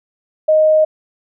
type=tone; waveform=sine; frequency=622.3 Hz; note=D#5; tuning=in tune; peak=-8 dBFS; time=0.48-0.85 s; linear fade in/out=10 ms; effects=none